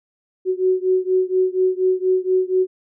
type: beating tone pair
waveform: sine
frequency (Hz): 370.1 / 374.3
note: F#4 / F#4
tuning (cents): 0 / +20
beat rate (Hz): 4.2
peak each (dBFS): -18 / -19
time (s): 0.45-2.67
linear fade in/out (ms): 50
effects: none